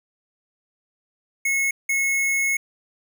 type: tone bursts at uneven times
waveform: square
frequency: 2182 Hz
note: C#7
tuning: 28 cents flat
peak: -20 dBFS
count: 2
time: 1.45-1.71 / 1.89-2.57 s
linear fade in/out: 5 ms
effects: none